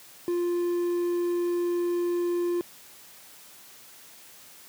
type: tone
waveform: triangle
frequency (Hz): 349.2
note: F4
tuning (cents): 0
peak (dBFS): -22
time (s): 0.28-2.61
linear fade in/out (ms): 0
effects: white hiss -50 dBFS RMS until 4.68 s + high-pass 100 Hz 12 dB/octave